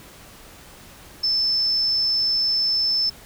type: tone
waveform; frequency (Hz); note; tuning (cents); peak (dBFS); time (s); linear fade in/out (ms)
sine; 5274; E8; 0; -18; 1.23-3.1; 10
effects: pink hiss -45 dBFS RMS until 3.25 s